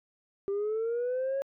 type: linear sweep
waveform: sine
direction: up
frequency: 392 to 554.4 Hz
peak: -26 dBFS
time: 0.48-1.42 s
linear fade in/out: 0 ms
effects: tanh soft clip ceiling -26 dBFS